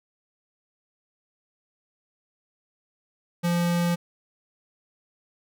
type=tone; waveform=square; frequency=172.9 Hz; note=F3; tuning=17 cents flat; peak=-22 dBFS; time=3.43-3.96 s; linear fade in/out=20 ms; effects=none